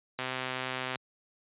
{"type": "click train", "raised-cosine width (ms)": 0.3, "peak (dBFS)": -17, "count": 100, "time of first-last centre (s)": [0.19, 0.957], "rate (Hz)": 129, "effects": ["high-pass 100 Hz 12 dB/octave", "resampled to 8000 Hz"]}